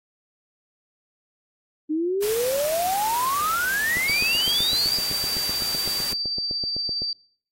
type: exponential sweep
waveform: sine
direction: up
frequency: 300 to 4978 Hz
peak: -21 dBFS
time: 1.89-4.98 s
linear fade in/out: 20 ms
type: noise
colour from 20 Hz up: white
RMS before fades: -31 dBFS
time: 2.22-6.13 s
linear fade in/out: 5 ms
type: click train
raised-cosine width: 2 ms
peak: -22 dBFS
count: 25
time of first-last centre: 3.97-7.02 s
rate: 7.87 Hz
type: tone with tremolo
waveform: sine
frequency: 4653 Hz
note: D8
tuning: 17 cents flat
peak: -23 dBFS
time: 4.08-7.13 s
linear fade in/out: 2 ms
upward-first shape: sine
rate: 17 Hz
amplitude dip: 25%
effects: noise-tail reverb RT60 0.6 s tail -25 dB re dry + AAC 48 kbps